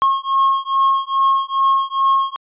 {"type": "beating tone pair", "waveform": "triangle", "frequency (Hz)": [1082, 1084.4], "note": ["C#6", "C#6"], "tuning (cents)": [-42, -38], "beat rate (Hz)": 2.4, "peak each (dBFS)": -15, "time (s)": [0.02, 2.36], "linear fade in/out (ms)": 0, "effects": ["resampled to 8000 Hz"]}